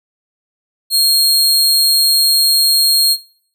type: tone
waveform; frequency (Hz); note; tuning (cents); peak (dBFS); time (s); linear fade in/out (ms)
sawtooth; 4250; C8; +26; -7; 0.9-3.17; 50
effects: noise-tail reverb RT60 0.6 s tail -22 dB re dry